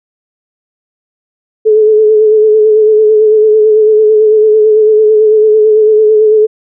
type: tone with vibrato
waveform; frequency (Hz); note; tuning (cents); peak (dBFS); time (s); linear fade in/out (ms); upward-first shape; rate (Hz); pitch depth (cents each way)
sine; 430.6; A4; -37; -3; 1.65-6.47; 20; sine; 9; 32
effects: none

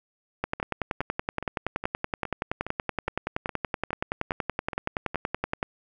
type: two click trains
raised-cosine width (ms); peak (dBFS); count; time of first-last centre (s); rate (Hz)
0.5; -11 / -18; 56 / 12; 0.44-5.629 / 0.6-5.145; 10.6 / 2.42
effects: none

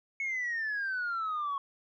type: exponential sweep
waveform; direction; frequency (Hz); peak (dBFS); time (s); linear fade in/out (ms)
sine; down; 2209 to 1099; -29; 0.2-1.58; 2
effects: tanh soft clip ceiling -28 dBFS

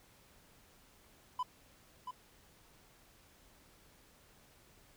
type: tone with echo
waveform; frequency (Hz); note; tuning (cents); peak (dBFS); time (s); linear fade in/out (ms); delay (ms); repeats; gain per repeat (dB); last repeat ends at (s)
triangle; 1002; B5; +25; -31; 1.39-1.43; 5; 680; 1; -7; 2.11
effects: pink hiss -64 dBFS RMS until 4.96 s

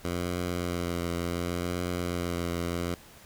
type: tone with vibrato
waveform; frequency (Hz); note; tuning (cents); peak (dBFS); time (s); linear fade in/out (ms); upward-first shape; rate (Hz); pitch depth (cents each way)
10% pulse; 87.31; F2; 0; -21; 0.04-2.95; 10; triangle; 0.69; 31
effects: pink hiss -52 dBFS RMS until 3.25 s

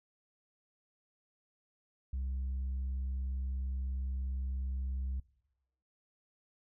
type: tone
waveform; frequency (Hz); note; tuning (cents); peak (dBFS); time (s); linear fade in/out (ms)
sine; 65.5; C2; +2; -31; 2.13-5.2; 5
effects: noise-tail reverb RT60 0.9 s tail -24 dB re dry + tanh soft clip ceiling -32 dBFS

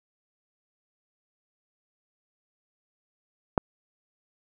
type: click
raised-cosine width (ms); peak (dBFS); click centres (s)
1; -6; 3.578
effects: none

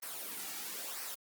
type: noise with flanger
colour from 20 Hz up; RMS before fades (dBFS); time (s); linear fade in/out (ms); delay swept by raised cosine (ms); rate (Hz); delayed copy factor
white; -42; 0.02-1.15; 10; 0.28 to 1.98; 1; -0.55
effects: high-pass 200 Hz 12 dB/octave + Opus 32 kbps

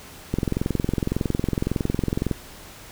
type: click train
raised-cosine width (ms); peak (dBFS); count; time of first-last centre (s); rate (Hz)
3; -9; 44; 0.34-2.312; 21.8
effects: pink hiss -43 dBFS RMS until 2.91 s

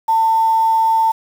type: tone with quantisation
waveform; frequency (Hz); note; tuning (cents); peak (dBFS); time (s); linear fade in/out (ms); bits
sine; 896; A5; +31; -11; 0.08-1.12; 10; 6
effects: none

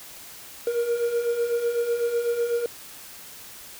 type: beating tone pair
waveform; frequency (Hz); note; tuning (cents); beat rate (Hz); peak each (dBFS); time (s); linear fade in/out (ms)
triangle; 466.2 / 474.2; A#4 / A#4; 0 / +30; 8; -28 / -21; 0.67-2.66; 2
effects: white hiss -43 dBFS RMS until 3.79 s

